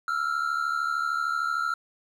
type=tone pair together; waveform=triangle; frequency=1326.8 / 1400 Hz; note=E6 / F6; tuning=+11 / +4 cents; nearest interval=minor second; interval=93 cents; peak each=-26 dBFS; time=0.08-1.74 s; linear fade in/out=2 ms; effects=none